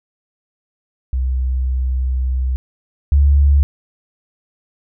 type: tone pair in turn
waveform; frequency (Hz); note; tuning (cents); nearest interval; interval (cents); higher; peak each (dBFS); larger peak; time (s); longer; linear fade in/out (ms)
sine; 64.1 / 70.93; C2 / C#2; -35 / +40; major second; 175; second; -15 / -8; second; 1.13-2.56 / 3.12-3.63; first; 0
effects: none